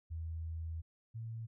sine tone pair in turn, 81.4 / 113.37 Hz, E2 / A#2, -21 / -48 cents, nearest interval tritone, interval 573 cents, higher second, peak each -38 / -40 dBFS, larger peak first, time 0.1-0.82 / 1.14-1.47 s, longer first, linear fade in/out 20 ms, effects none

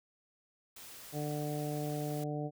white noise, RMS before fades -50 dBFS, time 0.76-2.24 s, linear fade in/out 5 ms
harmonic tone, 148.6 Hz, D3, 21 cents sharp, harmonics 1 / 2 / 3 / 4 / 5, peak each -37 / -40 / -42 / -43 / -44 dBFS, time 1.12-2.51 s, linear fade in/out 50 ms
effects none

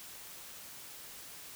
silence, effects white hiss -49 dBFS RMS until 1.55 s

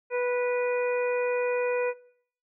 harmonic tone, 491.5 Hz, B4, 8 cents flat, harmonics 1 / 2 / 3 / 4 / 5, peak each -25 / -36 / -38 / -40 / -35 dBFS, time 0.1-1.94 s, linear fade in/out 50 ms, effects noise-tail reverb RT60 0.6 s tail -20 dB re dry

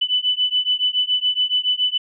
sine beating tone pair, 2989 / 2996.1 Hz, F#7 / F#7, +17 / +21 cents, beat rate 7.1 Hz, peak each -20 dBFS, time 0.01-1.98 s, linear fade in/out 10 ms, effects none

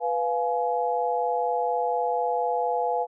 sine chord, F diminished, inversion second, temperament equal with one note detuned, 493.9 / 698.5 / 842.7 Hz, Cb5 / F5 / Ab5, 0 / 0 / +25 cents, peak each -27 dBFS, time 0-3.07 s, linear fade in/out 50 ms, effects none

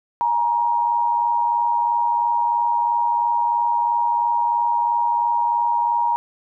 sine tone pair together, 841 / 944 Hz, G#5 / A#5, +22 / +22 cents, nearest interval major second, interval 200 cents, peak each -25 / -17 dBFS, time 0.21-6.16 s, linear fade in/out 0 ms, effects none

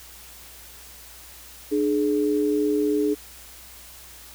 sine tone pair together, 298.7 / 421.8 Hz, D4 / G#4, +29 / +27 cents, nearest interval tritone, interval 598 cents, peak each -22 dBFS, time 1.71-3.15 s, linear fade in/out 20 ms, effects added 60 Hz sine -51 dBFS peak until 4.34 s + white hiss -45 dBFS RMS until 4.34 s

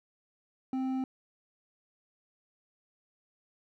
triangle tone with hard clipping, 261.6 Hz, C4, in tune, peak -31 dBFS, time 0.73-1.04 s, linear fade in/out 2 ms, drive 10 dB, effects none

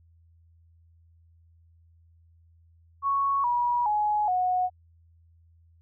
sine tone with pitch steps, 1108.7 / 965.2 / 840.2 / 731.5 Hz, C#6 / B5 / G#5 / F#5, 0 / -40 / +20 / -20 cents, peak -22 dBFS, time 3.02-4.7 s, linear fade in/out 50 ms, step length 420 ms, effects added 83 Hz sine -56 dBFS peak until 5.81 s

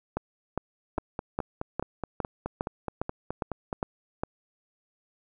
two click trains, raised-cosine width 1 ms, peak -14 / -17 dBFS, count 11 / 14, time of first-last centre 0.17-4.235 / 0.98-3.728 s, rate 2.46 / 4.73 Hz, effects none

